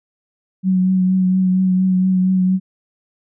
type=tone with vibrato; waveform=sine; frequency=186 Hz; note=F#3; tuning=9 cents sharp; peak=-12 dBFS; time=0.63-2.6 s; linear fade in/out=50 ms; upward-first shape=triangle; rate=4.3 Hz; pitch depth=25 cents each way; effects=none